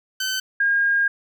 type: tone pair in turn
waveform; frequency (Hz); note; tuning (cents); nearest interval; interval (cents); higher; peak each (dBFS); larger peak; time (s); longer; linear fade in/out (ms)
15% pulse / sine; 1529 / 1619.9; G6 / G#6; -44 / -44; minor second; 100; second; -16; neither; 0.2-0.4 / 0.6-1.08; second; 5
effects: none